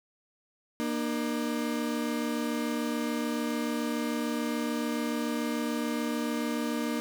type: tone pair together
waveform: 35% pulse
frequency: 235.2 / 302.1 Hz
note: A#3 / D4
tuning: +16 / +49 cents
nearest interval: major third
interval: 433 cents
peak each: -29 / -31 dBFS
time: 0.8-7 s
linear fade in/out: 0 ms
effects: none